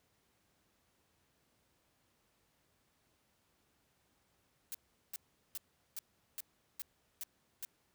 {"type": "noise bursts", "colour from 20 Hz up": "blue", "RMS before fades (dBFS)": -42, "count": 8, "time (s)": [4.72, 7.65], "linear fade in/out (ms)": 0, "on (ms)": 25, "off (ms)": 390, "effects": ["pink hiss -75 dBFS RMS until 7.94 s", "high-pass 60 Hz 12 dB/octave"]}